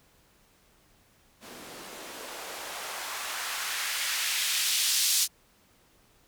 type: noise with band-pass filter sweep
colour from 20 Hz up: blue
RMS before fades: -31 dBFS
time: 1.4-5.28 s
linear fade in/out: 50 ms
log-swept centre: 220 to 5100 Hz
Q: 1
effects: pink hiss -63 dBFS RMS until 6.27 s